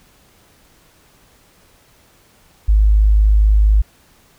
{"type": "tone", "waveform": "sine", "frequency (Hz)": 52.2, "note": "G#1", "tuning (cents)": 10, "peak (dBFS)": -8, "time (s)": [2.68, 3.82], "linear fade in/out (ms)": 10, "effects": ["pink hiss -52 dBFS RMS until 4.38 s"]}